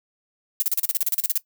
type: noise bursts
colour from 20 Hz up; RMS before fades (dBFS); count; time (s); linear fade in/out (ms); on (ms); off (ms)
violet; -21; 14; 0.6-1.376; 0; 22; 36
effects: noise-tail reverb RT60 0.1 s tail -17 dB re dry